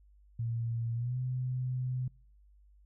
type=tone with pitch glide; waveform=sine; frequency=115.9 to 127.12 Hz; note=A#2 to C3; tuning=-10 to -50 cents; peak=-31 dBFS; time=0.39-2.08 s; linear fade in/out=5 ms; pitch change=+160 cents; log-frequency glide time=0.94-1.17 s; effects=noise-tail reverb RT60 0.5 s tail -26 dB re dry + added 50 Hz sine -58 dBFS peak until 2.85 s